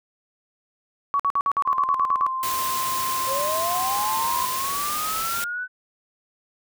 sine tone bursts, 1126 Hz, C#6, 27 cents sharp, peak -18 dBFS, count 11, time 1.14-2.265 s, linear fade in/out 0 ms, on 55 ms, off 52 ms
sine tone, 1046.5 Hz, C6, in tune, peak -24 dBFS, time 1.65-4.46 s, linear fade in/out 5 ms
white noise, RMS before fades -29 dBFS, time 2.43-5.44 s, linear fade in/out 0 ms
sine linear sweep, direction up, 518 to 1511 Hz, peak -26 dBFS, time 3.26-5.68 s, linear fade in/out 50 ms
effects none

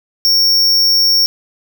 square tone, 5500 Hz, F8, 27 cents flat, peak -9 dBFS, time 0.25-1.26 s, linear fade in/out 0 ms, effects none

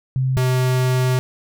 sine / square tone pair in turn, 130.81 / 127.9 Hz, C3 / C3, 0 / -39 cents, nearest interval unison, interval 39 cents, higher first, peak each -16 dBFS, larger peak neither, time 0.16-0.37 / 0.37-1.19 s, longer second, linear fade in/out 0 ms, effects none

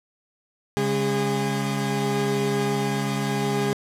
30% pulse tone cluster, 138.4 / 204 / 407.3 Hz, C#3 / G#3 / G#4, -2 / -31 / -34 cents, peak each -24 dBFS, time 0.77-3.73 s, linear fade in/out 0 ms, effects low-pass 12000 Hz 12 dB/octave

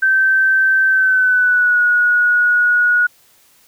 sine tone with pitch glide, 1550 to 1454.6 Hz, G6 to F#6, -20 to -30 cents, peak -10 dBFS, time 0.02-3.07 s, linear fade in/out 10 ms, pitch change -110 cents, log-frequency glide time 0.88-1.81 s, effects white hiss -52 dBFS RMS until 3.67 s

